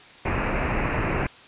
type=low-pass noise; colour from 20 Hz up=pink; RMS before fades=-25 dBFS; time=0.25-1.27 s; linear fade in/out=5 ms; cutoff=2700 Hz; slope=96 dB/octave; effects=white hiss -47 dBFS RMS until 1.47 s + resampled to 8000 Hz